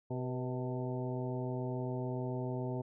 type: harmonic tone with a mistuned harmonic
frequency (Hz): 127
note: B2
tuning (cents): +49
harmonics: 1 / 2 / 3 / 4 / 5 / 6 / 7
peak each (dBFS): -37 / -41 / -41 / -46 / -45 / -53 / -48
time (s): 0.1-2.82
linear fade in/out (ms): 10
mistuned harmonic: 4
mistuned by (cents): -59
effects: none